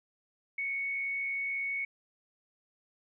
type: tone with frequency modulation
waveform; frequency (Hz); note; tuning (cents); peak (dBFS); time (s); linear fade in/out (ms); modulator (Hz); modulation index
sine; 2217; C#7; 0; -31; 0.58-1.85; 5; 69.6; 0.41
effects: none